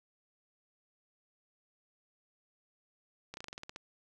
slowing click train, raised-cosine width 0.2 ms, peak -26 dBFS, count 10, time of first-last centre 3.34-3.761 s, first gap 31 ms, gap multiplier 1.1, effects none

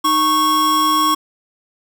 square tone pair together, 308.9 / 1102.8 Hz, D#4 / C#6, -12 / -9 cents, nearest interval octave + minor seventh, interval 2203 cents, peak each -22 / -14 dBFS, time 0.04-1.15 s, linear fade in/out 10 ms, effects none

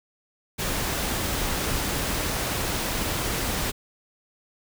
pink noise, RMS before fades -27 dBFS, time 0.58-3.72 s, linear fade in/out 20 ms, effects none

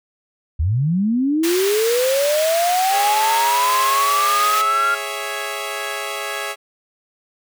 sine linear sweep, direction up, 69.3 to 1397 Hz, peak -15 dBFS, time 0.59-4.95 s, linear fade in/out 10 ms
pink high-pass noise, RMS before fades -25 dBFS, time 1.43-4.62 s, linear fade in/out 10 ms, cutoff 1500 Hz, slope 12 dB/octave
10% pulse chord, C# minor, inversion second, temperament equal, 415.3 / 554.4 / 659.3 Hz, G#4 / C#5 / E5, 0 / 0 / 0 cents, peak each -20 dBFS, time 2.9-6.56 s, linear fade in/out 50 ms
effects none

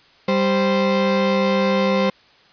35% pulse tone pair together, 196 / 523.3 Hz, G3 / C5, 0 / 0 cents, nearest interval octave + perfect fourth, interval 1700 cents, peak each -17 dBFS, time 0.28-2.1 s, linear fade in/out 5 ms, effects white hiss -52 dBFS RMS until 2.52 s + resampled to 11025 Hz

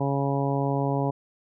harmonic tone, 139 Hz, C#3, 5 cents sharp, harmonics 1 / 2 / 3 / 4 / 5 / 6 / 7, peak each -26 / -29 / -31 / -32 / -33 / -34 / -34 dBFS, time 0-1.11 s, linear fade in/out 10 ms, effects none

